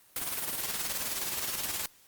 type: noise with tremolo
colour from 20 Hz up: white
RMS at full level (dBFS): -32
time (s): 0.16-1.86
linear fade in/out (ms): 2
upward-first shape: square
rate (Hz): 19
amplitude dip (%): 45
effects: white hiss -60 dBFS RMS until 2.07 s + Opus 32 kbps